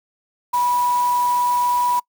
sine tone in noise, 978 Hz, B5, 17 cents flat, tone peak -16 dBFS, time 0.53-2 s, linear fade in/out 10 ms, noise white, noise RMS -34 dBFS, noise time 0.53-2 s, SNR +15 dB, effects noise-tail reverb RT60 0.1 s tail -25 dB re dry

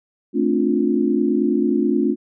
sine chord, D minor seventh, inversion second, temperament just, 220.2 / 264.3 / 293.7 / 352.4 Hz, A3 / C4 / D4 / F4, +2 / +18 / 0 / +16 cents, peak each -21 dBFS, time 0.33-2.16 s, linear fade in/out 50 ms, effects none

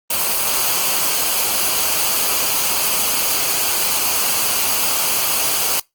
white noise with comb filter, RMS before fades -18 dBFS, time 0.1-5.8 s, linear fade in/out 5 ms, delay 0.54 ms, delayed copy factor -0.5, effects noise-tail reverb RT60 0.2 s tail -25 dB re dry + Opus 24 kbps

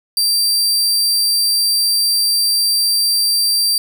sawtooth tone, 4699 Hz, D8, in tune, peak -10 dBFS, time 0.17-3.78 s, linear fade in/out 2 ms, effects 8-bit

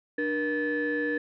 sine tone cluster, 297.6 / 476.2 / 1735 Hz, D4 / A#4 / A6, +23 / +37 / -25 cents, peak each -29 dBFS, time 0.18-1.18 s, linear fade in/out 5 ms, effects tanh soft clip ceiling -20 dBFS

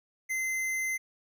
sine tone with hard clipping, 2066 Hz, C7, 22 cents flat, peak -30 dBFS, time 0.29-0.98 s, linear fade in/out 20 ms, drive 17 dB, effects none

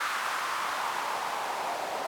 white noise with band-pass filter sweep, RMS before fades -32 dBFS, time 0-2.07 s, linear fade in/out 10 ms, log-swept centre 1300 to 710 Hz, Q 2.6, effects none

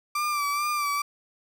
35% pulse tone with vibrato, 1174.7 Hz, D6, in tune, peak -23 dBFS, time 0.15-1.02 s, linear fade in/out 5 ms, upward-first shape sine, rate 2.3 Hz, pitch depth 44 cents each way, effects none

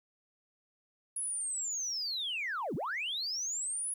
sine linear two-way sweep, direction down then up, 10548 to 123.47 to 10548 Hz, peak -32 dBFS, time 1.16-3.94 s, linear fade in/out 5 ms, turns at 2.75 s, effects tanh soft clip ceiling -29 dBFS + 11-bit

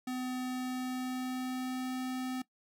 square tone with pitch glide, 253.6 to 256.3 Hz, B3 to C4, +46 to -36 cents, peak -35 dBFS, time 0.07-2.42 s, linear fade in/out 5 ms, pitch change +18 cents, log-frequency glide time 0.39-1.97 s, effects noise-tail reverb RT60 0.1 s tail -19 dB re dry

